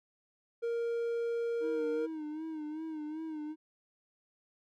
triangle tone, 467.1 Hz, A#4, 3 cents sharp, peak -29 dBFS, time 0.62-2.07 s, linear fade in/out 20 ms
triangle tone with vibrato, 311.1 Hz, D#4, in tune, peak -35 dBFS, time 1.6-3.56 s, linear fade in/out 50 ms, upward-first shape sine, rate 2.6 Hz, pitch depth 62 cents each way
effects none

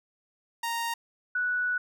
sawtooth / sine tone pair in turn, 930 / 1476.3 Hz, A#5 / F#6, -4 / -4 cents, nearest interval minor sixth, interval 800 cents, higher second, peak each -25 dBFS, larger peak neither, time 0.63-0.94 / 1.35-1.78 s, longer second, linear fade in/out 5 ms, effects none

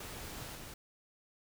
pink noise with level steps, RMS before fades -45 / -48 dBFS, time 0-0.74 s, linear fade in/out 5 ms, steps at 0.55 s, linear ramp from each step 5 ms, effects none

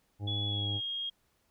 harmonic tone, 102.4 Hz, G#2, 24 cents flat, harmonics 1 / 2 / 3 / 4 / 5 / 6 / 7 / 8, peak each -33 / -49 / -44 / -52 / -53 / -58 / -58 / -51 dBFS, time 0.19-0.81 s, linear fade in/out 50 ms
sine tone with pitch glide, 3390 to 3254 Hz, G#7 to G#7, +35 to -36 cents, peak -33 dBFS, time 0.27-1.1 s, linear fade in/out 10 ms, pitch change -71 cents, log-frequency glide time 0.47-0.81 s
effects pink hiss -73 dBFS RMS until 1.5 s

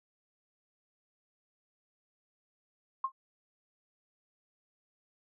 sine tone with exponential decay, 1064 Hz, C6, 29 cents sharp, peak -25 dBFS, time 3.04-3.12 s, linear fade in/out 5 ms, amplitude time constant 17 ms, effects none

